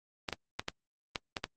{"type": "clicks", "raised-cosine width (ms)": 0.2, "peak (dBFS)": -15, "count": 7, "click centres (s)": [0.288, 0.327, 0.595, 0.684, 1.158, 1.368, 1.441], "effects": ["Opus 24 kbps"]}